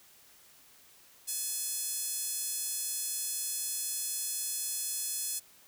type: tone with high-pass filter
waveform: 5% pulse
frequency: 852 Hz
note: G#5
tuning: 44 cents sharp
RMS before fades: -35 dBFS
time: 1.27-5.4 s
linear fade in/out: 20 ms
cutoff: 7600 Hz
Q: 0.56
effects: white hiss -59 dBFS RMS until 5.67 s